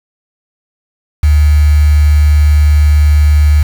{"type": "tone with quantisation", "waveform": "sine", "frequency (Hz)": 74.3, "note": "D2", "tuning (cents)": 21, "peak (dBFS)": -4, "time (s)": [1.23, 3.63], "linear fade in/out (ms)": 5, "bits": 4, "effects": []}